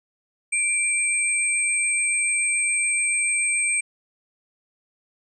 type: tone pair together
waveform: sine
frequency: 2349 / 8371 Hz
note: D7 / C9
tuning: 0 / 0 cents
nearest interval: octave + minor seventh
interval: 2200 cents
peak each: -23 / -22 dBFS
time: 0.52-3.81 s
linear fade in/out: 10 ms
effects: none